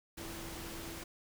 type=tone in noise; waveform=sine; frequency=332.8 Hz; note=E4; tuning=17 cents sharp; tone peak=-48 dBFS; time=0.17-1.04 s; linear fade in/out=10 ms; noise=pink; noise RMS=-45 dBFS; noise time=0.17-1.04 s; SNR=-6 dB; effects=none